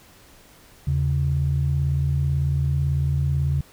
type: tone pair together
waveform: sine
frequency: 80.51 / 138.59 Hz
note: E2 / C#3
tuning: -40 / 0 cents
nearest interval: major sixth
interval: 940 cents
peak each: -22 / -20 dBFS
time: 0.87-3.61 s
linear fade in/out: 5 ms
effects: tanh soft clip ceiling -12 dBFS + pink hiss -51 dBFS RMS until 3.72 s